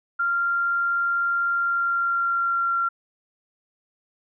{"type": "tone with pitch glide", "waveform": "sine", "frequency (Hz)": [1388, 1373.6], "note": ["F6", "F6"], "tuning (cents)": [-11, -29], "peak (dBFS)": -20, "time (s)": [0.19, 2.89], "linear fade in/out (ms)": 10, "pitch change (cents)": -18, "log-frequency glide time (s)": [1.54, 2.76], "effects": []}